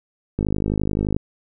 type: click train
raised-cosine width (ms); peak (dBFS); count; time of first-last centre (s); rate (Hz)
3; -9; 41; 0.39-1.165; 51.6
effects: none